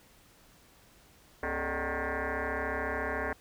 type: tone with frequency modulation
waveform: sine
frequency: 578 Hz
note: D5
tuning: 28 cents flat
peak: -30 dBFS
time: 1.43-3.33 s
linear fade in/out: 2 ms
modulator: 170 Hz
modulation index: 7.8
effects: pink hiss -60 dBFS RMS until 3.4 s